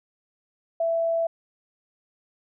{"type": "tone", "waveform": "sine", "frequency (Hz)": 664, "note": "E5", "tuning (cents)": 12, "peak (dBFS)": -21, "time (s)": [0.8, 1.27], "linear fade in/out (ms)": 5, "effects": []}